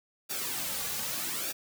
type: noise with flanger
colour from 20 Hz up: white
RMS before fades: -34 dBFS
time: 0.29-1.53 s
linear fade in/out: 20 ms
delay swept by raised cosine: 0.96 to 3.16 ms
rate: 0.82 Hz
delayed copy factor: -0.65
effects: none